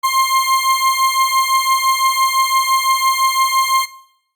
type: beating tone pair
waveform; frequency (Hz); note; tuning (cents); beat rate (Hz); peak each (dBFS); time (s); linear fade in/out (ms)
40% pulse; 1056 / 1061.9; C6 / C6; +16 / +25; 5.9; -15; 0.03-3.86; 20
effects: noise-tail reverb RT60 0.7 s tail -17 dB re dry + Opus 48 kbps